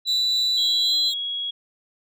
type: tone with pitch glide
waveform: sine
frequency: 3963 to 4051 Hz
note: B7 to B7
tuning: +5 to +43 cents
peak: -19 dBFS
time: 0.05-1.13 s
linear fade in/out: 50 ms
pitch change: +38 cents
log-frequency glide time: 0.82-0.94 s
type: tone with tremolo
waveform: 35% pulse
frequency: 3729 Hz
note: A#7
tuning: in tune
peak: -25 dBFS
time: 0.07-1.14 s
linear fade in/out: 5 ms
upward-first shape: triangle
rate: 3.9 Hz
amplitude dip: 45%
type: tone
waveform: sine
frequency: 3322 Hz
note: G#7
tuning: in tune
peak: -25 dBFS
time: 0.57-1.51 s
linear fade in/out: 10 ms
effects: none